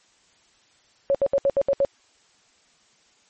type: tone bursts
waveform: sine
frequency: 554.4 Hz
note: C#5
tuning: in tune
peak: -16 dBFS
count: 7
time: 1.1-1.849 s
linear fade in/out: 0 ms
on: 47 ms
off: 70 ms
effects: white hiss -60 dBFS RMS until 3.29 s + MP3 32 kbps